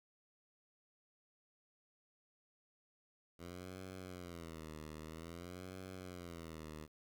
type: tone with vibrato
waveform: 10% pulse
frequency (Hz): 85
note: F2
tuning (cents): -46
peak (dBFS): -39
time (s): 3.38-6.88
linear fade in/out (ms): 50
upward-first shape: sine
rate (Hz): 0.51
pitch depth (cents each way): 170
effects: 11-bit